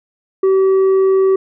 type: tone with tanh clipping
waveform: sine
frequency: 383.2 Hz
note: G4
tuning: 39 cents flat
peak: -10 dBFS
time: 0.43-1.36 s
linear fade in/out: 5 ms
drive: 4 dB
effects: none